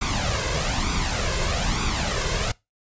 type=noise with flanger; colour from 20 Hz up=pink; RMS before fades=-24 dBFS; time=0.01-2.52 s; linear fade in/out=10 ms; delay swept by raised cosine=0.83 to 1.93 ms; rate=1.1 Hz; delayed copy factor=+0.65; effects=noise-tail reverb RT60 0.2 s tail -22 dB re dry + resampled to 16000 Hz